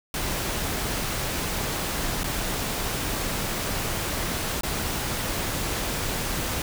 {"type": "noise with dropouts", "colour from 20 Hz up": "pink", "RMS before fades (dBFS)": -28, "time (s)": [0.14, 6.62], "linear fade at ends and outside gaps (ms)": 2, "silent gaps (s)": [[2.234, 2.241], [4.61, 4.633]], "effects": []}